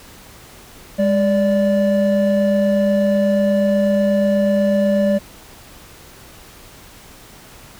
triangle tone pair together, 203.4 / 582 Hz, G#3 / D5, -36 / -16 cents, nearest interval octave + tritone, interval 1820 cents, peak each -14 dBFS, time 0.98-5.19 s, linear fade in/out 20 ms, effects pink hiss -42 dBFS RMS until 7.79 s

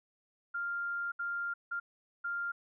sine tone bursts at uneven times, 1396.9 Hz, F6, in tune, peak -33 dBFS, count 4, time 0.54-1.12 / 1.19-1.54 / 1.71-1.8 / 2.24-2.52 s, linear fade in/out 10 ms, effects none

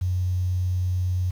sine tone, 90.9 Hz, F#2, 30 cents flat, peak -21 dBFS, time 0.01-1.31 s, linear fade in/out 10 ms, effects 8-bit

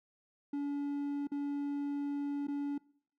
triangle tone with dropouts, 285.4 Hz, D4, 49 cents flat, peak -31 dBFS, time 0.53-2.78 s, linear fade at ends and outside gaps 5 ms, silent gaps 1.272-1.317 / 2.471-2.482 s, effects noise-tail reverb RT60 0.6 s tail -23 dB re dry

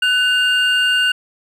triangle tone pair together, 1495.1 / 2811 Hz, F#6 / F7, +18 / +11 cents, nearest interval major seventh, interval 1093 cents, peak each -14 dBFS, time 0.02-1.12 s, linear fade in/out 5 ms, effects resampled to 32000 Hz

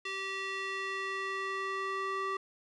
square tone with band-pass filter sweep, 387.2 Hz, G4, 21 cents flat, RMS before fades -36 dBFS, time 0.05-2.37 s, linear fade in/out 5 ms, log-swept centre 2600 to 1300 Hz, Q 1.6, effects resampled to 22050 Hz + 11-bit

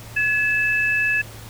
sine tone pair together, 1699 / 2621 Hz, G#6 / E7, +39 / -11 cents, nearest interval minor sixth, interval 750 cents, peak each -20 dBFS, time 0.16-1.22 s, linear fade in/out 10 ms, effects added 110 Hz sine -39 dBFS peak until 1.49 s + pink hiss -41 dBFS RMS until 1.49 s

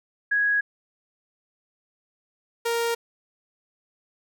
sine / sawtooth tone pair in turn, 1661.2 / 466.2 Hz, G#6 / A#4, 0 / 0 cents, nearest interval octave + minor seventh, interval 2200 cents, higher first, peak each -19 dBFS, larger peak neither, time 0.31-0.61 / 2.65-2.95 s, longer neither, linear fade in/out 10 ms, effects none

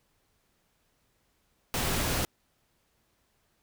pink noise, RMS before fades -29 dBFS, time 1.74-2.25 s, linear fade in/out 0 ms, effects pink hiss -72 dBFS RMS until 3.62 s

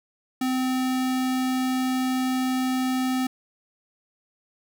square tone, 257.6 Hz, C4, 27 cents flat, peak -23 dBFS, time 0.41-3.27 s, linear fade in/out 5 ms, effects none

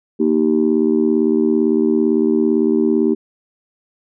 sine chord, Eb major, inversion second, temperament just, 233.3 / 311.1 / 388.9 Hz, Bb3 / Eb4 / G4, +2 / 0 / -14 cents, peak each -16 dBFS, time 0.19-3.15 s, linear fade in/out 20 ms, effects tanh soft clip ceiling -4 dBFS

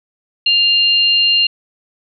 sine tone pair together, 2800 / 4195 Hz, F7 / C8, +4 / +4 cents, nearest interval perfect fifth, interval 700 cents, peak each -11 / -15 dBFS, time 0.46-1.47 s, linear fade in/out 5 ms, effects none

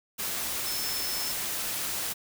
sine tone in noise, 5274 Hz, E8, in tune, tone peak -34 dBFS, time 0.65-1.33 s, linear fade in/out 20 ms, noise white, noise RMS -32 dBFS, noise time 0.18-2.14 s, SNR -5 dB, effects none

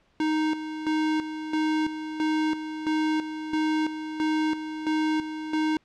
square tone with tremolo, 311.1 Hz, D#4, in tune, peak -23 dBFS, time 0.2-5.77 s, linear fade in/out 2 ms, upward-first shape square, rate 1.5 Hz, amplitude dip 65%, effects pink hiss -65 dBFS RMS until 5.84 s + low-pass 4000 Hz 12 dB/octave

